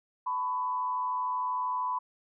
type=tone with frequency modulation; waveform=sine; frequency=1000 Hz; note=B5; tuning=21 cents sharp; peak=-28 dBFS; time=0.26-1.99 s; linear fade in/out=10 ms; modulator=113 Hz; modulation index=0.53; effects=none